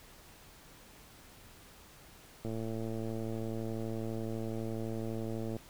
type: click train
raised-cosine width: 2 ms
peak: -26 dBFS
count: 350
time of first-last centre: 2.45-5.566 s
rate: 112 Hz
effects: pink hiss -56 dBFS RMS until 5.69 s